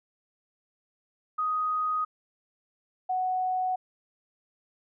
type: tone pair in turn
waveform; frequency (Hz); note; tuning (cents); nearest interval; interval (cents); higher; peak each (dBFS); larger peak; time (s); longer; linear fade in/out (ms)
sine; 1249 / 741.2; D#6 / F#5; +6 / +3; major sixth; 903; first; -25; neither; 1.38-2.05 / 3.09-3.76; neither; 10
effects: none